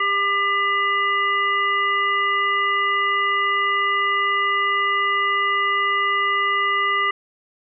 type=harmonic tone with a mistuned harmonic; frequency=399.1 Hz; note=G4; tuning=31 cents sharp; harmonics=1 / 3 / 5 / 7; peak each=-31 / -20 / -21 / -29 dBFS; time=0-7.11 s; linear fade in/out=5 ms; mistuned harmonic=7; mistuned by=+38 cents; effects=none